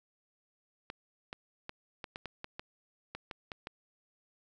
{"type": "clicks", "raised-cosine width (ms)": 0.3, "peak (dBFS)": -24, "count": 12, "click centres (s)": [0.901, 1.329, 1.694, 2.042, 2.159, 2.257, 2.444, 2.595, 3.15, 3.312, 3.518, 3.671], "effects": []}